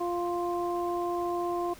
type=harmonic tone; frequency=349.2 Hz; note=F4; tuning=in tune; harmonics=1 / 2 / 3; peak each=-30 / -33 / -35 dBFS; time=0-1.74 s; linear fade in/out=10 ms; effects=pink hiss -51 dBFS RMS until 1.79 s